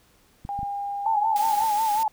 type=clicks; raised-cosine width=5 ms; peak=-24 dBFS; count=3; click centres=0.451 / 0.591 / 0.631 s
type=tone; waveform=sine; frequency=806 Hz; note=G5; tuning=48 cents sharp; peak=-27 dBFS; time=0.49-1.64 s; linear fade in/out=0 ms
type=tone with vibrato; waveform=sine; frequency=861 Hz; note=A5; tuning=38 cents flat; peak=-20 dBFS; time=1.06-2.08 s; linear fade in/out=2 ms; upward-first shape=sine; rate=5.5 Hz; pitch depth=81 cents each way
type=noise; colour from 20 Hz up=white; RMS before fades=-36 dBFS; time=1.36-2.03 s; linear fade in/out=0 ms
effects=pink hiss -60 dBFS RMS until 2.12 s